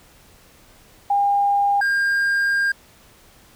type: tone pair in turn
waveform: sine / triangle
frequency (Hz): 806 / 1606.9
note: G5 / G6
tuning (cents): +48 / +42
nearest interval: octave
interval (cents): 1194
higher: second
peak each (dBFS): -15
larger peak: neither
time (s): 1.1-1.81 / 1.81-2.72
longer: second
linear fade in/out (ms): 5
effects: pink hiss -51 dBFS RMS until 3.55 s